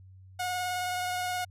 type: tone with vibrato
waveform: sawtooth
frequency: 725 Hz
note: F#5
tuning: 35 cents flat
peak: -26 dBFS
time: 0.39-1.45 s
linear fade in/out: 10 ms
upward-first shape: triangle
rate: 19 Hz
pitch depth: 19 cents each way
effects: added 94 Hz sine -49 dBFS peak until 1.5 s + resampled to 32000 Hz